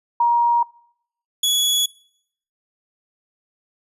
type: tone pair in turn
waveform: sine / sawtooth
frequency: 946 / 3382 Hz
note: A#5 / G#7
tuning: +25 / +31 cents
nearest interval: octave + minor seventh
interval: 2206 cents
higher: second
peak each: -13 dBFS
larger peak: neither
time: 0.2-0.63 / 1.43-1.86 s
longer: neither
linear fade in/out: 5 ms
effects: noise-tail reverb RT60 0.7 s tail -24 dB re dry + resampled to 32000 Hz